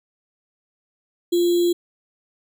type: tone with sample-and-hold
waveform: sine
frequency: 347.8 Hz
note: F4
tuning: 7 cents flat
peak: -15 dBFS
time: 1.32-1.73 s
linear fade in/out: 10 ms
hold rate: 3675 Hz
effects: none